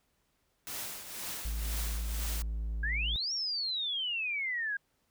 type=noise with tremolo; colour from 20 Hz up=white; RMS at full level=-38 dBFS; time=0.67-2.42 s; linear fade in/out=0 ms; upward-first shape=triangle; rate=2 Hz; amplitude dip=65%
type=tone; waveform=triangle; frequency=54.9 Hz; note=A1; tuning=3 cents flat; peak=-30 dBFS; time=1.45-3.16 s; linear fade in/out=0 ms
type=exponential two-way sweep; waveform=sine; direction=up then down; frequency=1600 to 5660 to 1600 Hz; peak=-31 dBFS; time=2.83-4.77 s; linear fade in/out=5 ms; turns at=3.33 s
effects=pink hiss -75 dBFS RMS until 5.1 s